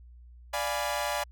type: chord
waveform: sawtooth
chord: D diminished seventh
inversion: none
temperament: equal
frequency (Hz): 587.3 / 698.5 / 830.6 / 987.8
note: D5 / F5 / Ab5 / Cb6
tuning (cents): 0 / 0 / 0 / 0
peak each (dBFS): -29 / -32 / -30 / -32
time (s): 0.53-1.24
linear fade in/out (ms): 10
effects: added 60 Hz sine -48 dBFS peak until 1.31 s